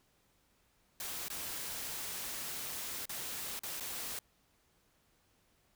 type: noise with dropouts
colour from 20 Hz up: white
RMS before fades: -41 dBFS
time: 1-4.19 s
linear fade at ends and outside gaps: 1 ms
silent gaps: 1.283-1.301 / 3.055-3.094 / 3.592-3.634 / 3.799-3.807 s
effects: pink hiss -72 dBFS RMS until 5.75 s